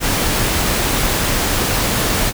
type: noise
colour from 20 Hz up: pink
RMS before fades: -17 dBFS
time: 0-2.33 s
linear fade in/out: 50 ms
effects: none